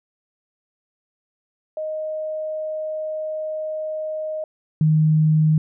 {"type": "tone pair in turn", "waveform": "sine", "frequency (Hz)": [622.3, 155.57], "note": ["D#5", "D#3"], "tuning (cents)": [0, 0], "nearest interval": "2 octaves", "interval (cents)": 2400, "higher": "first", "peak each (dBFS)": [-24, -13], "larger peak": "second", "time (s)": [[1.77, 4.44], [4.81, 5.58]], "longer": "first", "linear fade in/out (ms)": 2, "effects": []}